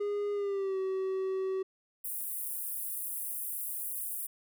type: tone with pitch glide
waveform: triangle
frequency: 410 to 380.3 Hz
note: G#4 to F#4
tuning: -22 to +48 cents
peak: -28 dBFS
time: 0-1.63 s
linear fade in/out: 10 ms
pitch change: -130 cents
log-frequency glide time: 0.33-0.78 s
type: high-pass noise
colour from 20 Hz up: pink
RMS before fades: -37 dBFS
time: 2.04-4.27 s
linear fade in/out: 10 ms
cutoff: 9500 Hz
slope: 48 dB/octave
effects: none